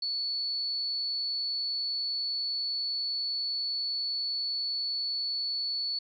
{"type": "tone", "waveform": "sine", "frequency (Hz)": 4435, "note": "C#8", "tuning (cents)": 0, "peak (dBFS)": -29, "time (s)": [0.02, 5.99], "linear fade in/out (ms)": 5, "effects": []}